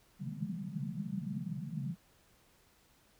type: band-pass noise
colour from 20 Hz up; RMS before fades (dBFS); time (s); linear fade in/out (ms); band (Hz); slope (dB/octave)
white; -39; 0.19-1.96; 50; 130 to 220; 96
effects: pink hiss -67 dBFS RMS until 3.19 s